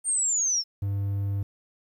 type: linear sweep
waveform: sine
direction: down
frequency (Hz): 8870 to 5274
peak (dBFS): -22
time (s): 0.04-0.64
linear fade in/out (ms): 50
type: tone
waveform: triangle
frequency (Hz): 99.6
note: G2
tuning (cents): +28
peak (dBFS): -23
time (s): 0.82-1.43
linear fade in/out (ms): 5
effects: 10-bit